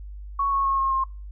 sine tone with pitch steps, 1111 / 1099.5 / 1088.1 / 1076.9 / 1065.7 Hz, C#6 / C#6 / C#6 / C6 / C6, +4 / -14 / -33 / +50 / +31 cents, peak -20 dBFS, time 0.39-1.04 s, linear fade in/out 5 ms, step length 130 ms, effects noise-tail reverb RT60 0.3 s tail -24 dB re dry + added 50 Hz sine -35 dBFS peak until 1.31 s

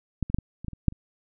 clicks, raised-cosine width 5 ms, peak -13 / -21 / -8 / -16 / -25 / -18 / -27 / -6 / -29 dBFS, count 9, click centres 0.227 / 0.3 / 0.345 / 0.386 / 0.646 / 0.683 / 0.733 / 0.883 / 0.924 s, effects none

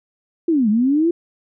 sine linear two-way sweep, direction down then up, 349.2 to 202.3 to 349.2 Hz, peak -13 dBFS, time 0.48-1.11 s, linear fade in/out 5 ms, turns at 0.69 s, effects none

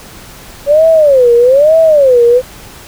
sine tone with vibrato, 554.4 Hz, C#5, in tune, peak -3 dBFS, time 0.66-2.42 s, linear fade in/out 50 ms, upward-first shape sine, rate 1.1 Hz, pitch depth 280 cents each way, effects pink hiss -33 dBFS RMS until 2.87 s

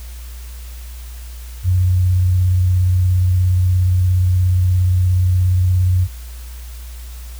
sine tone with vibrato, 91.3 Hz, F#2, 23 cents flat, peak -11 dBFS, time 1.63-6.08 s, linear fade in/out 50 ms, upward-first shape square, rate 17 Hz, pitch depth 19 cents each way, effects added 60 Hz sine -29 dBFS peak until 7.39 s + white hiss -42 dBFS RMS until 7.39 s

